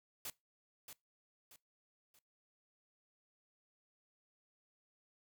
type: noise with echo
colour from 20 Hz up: white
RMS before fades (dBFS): -44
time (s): 0.25-0.3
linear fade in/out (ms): 2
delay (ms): 630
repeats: 3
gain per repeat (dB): -8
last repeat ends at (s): 2.19
effects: noise-tail reverb RT60 0.2 s tail -22 dB re dry